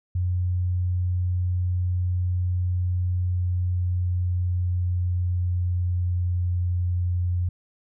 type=tone with pitch glide; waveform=sine; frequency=90 to 88.86 Hz; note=F#2 to F2; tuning=-47 to +31 cents; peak=-21 dBFS; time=0.15-7.49 s; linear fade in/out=5 ms; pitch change=-22 cents; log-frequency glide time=2.76-6.44 s; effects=none